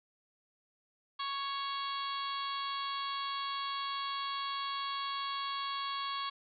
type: harmonic tone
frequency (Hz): 554.4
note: C#5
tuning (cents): 0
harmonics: 2 / 3 / 4 / 5 / 6 / 7 / 8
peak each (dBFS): -36 / -48 / -49 / -49 / -42 / -48 / -46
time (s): 1.19-6.3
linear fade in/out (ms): 10
effects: none